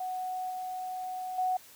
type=tone with level steps; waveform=sine; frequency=740 Hz; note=F#5; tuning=in tune; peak=-32 / -34 / -26 dBFS; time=0-1.57 s; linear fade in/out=5 ms; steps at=0.5 / 1.38 s; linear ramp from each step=5 ms; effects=white hiss -54 dBFS RMS until 1.75 s